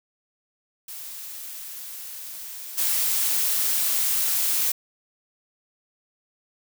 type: noise with level steps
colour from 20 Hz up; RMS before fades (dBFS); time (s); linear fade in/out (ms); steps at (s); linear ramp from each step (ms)
blue; -37 / -23; 0.88-4.72; 5; 2.77; 20
effects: none